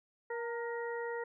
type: harmonic tone with a mistuned harmonic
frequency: 471.4 Hz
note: A#4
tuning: 19 cents sharp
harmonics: 1 / 2 / 3 / 4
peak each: -37 / -43 / -48 / -44 dBFS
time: 0.3-1.24 s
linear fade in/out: 5 ms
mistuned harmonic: 2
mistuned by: -39 cents
effects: none

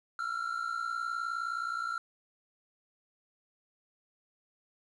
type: tone pair together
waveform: triangle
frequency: 1341 / 1400.4 Hz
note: E6 / F6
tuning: +29 / +4 cents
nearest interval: minor second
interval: 75 cents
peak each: -33 / -34 dBFS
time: 0.19-1.98 s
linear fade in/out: 2 ms
effects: resampled to 24000 Hz + 10-bit

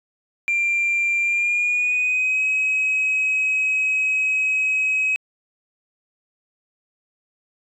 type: tone with pitch glide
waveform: sine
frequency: 2375 to 2545 Hz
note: D7 to D#7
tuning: +19 to +39 cents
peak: -16 dBFS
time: 0.48-5.16 s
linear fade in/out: 0 ms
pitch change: +120 cents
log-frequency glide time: 1.21-2.43 s
effects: tanh soft clip ceiling -15 dBFS

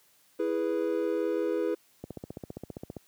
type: chord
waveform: triangle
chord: E major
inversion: none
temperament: equal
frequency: 329.6 / 415.3 / 493.9 Hz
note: E4 / G#4 / B4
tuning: 0 / 0 / 0 cents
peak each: -29 dBFS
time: 0.39-1.75 s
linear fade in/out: 10 ms
type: click train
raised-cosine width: 2 ms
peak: -24 dBFS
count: 15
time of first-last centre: 2.04-2.967 s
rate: 15.1 Hz
effects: white hiss -64 dBFS RMS until 3.07 s + high-pass 80 Hz 12 dB/octave

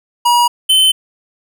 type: tone pair in turn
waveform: square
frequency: 960 / 3064 Hz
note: B5 / G7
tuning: -49 / -40 cents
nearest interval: octave + minor sixth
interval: 2009 cents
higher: second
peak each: -9 / -8 dBFS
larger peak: second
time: 0.25-0.48 / 0.69-0.92 s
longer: neither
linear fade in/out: 10 ms
effects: none

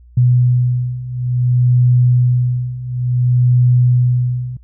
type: beating tone pair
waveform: sine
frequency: 123.47 / 124.04 Hz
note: B2 / B2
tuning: 0 / +8 cents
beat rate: 0.57 Hz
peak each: -15 / -12 dBFS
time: 0.17-4.57 s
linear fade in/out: 5 ms
effects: added 60 Hz sine -40 dBFS peak until 4.63 s

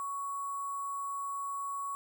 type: tone with sample-and-hold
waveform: sine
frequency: 1116 Hz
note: C#6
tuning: 11 cents sharp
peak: -34 dBFS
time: 0-1.95 s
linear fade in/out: 0 ms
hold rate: 8820 Hz
effects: none

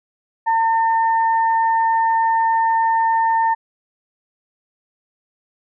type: tone pair together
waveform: sine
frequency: 905 / 1811.7 Hz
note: A5 / A#6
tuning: +48 / -50 cents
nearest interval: octave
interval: 1202 cents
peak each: -14 / -26 dBFS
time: 0.46-3.55 s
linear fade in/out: 20 ms
effects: none

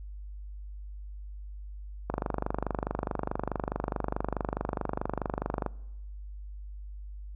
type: click train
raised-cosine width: 1 ms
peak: -15 dBFS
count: 89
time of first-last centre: 2.1-5.663 s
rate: 24.7 Hz
effects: noise-tail reverb RT60 1.0 s tail -24 dB re dry + added 50 Hz sine -39 dBFS peak until 7.35 s

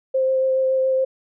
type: tone with vibrato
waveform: sine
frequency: 525 Hz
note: C5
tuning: 6 cents sharp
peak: -16 dBFS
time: 0.14-1.05 s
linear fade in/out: 10 ms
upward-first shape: sine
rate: 7.1 Hz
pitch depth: 10 cents each way
effects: none

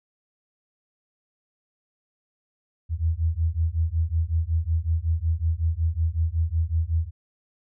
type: beating tone pair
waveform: sine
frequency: 79.3 / 84.7 Hz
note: D#2 / E2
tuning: +33 / +48 cents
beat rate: 5.4 Hz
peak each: -24 dBFS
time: 2.89-7.11 s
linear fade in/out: 50 ms
effects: none

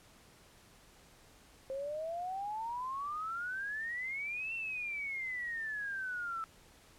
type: exponential two-way sweep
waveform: sine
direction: up then down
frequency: 527 to 2720 to 1312 Hz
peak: -36 dBFS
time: 1.7-6.44 s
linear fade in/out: 0 ms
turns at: 4.54 s
effects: pink hiss -61 dBFS RMS until 6.98 s + low-pass 12000 Hz 12 dB/octave

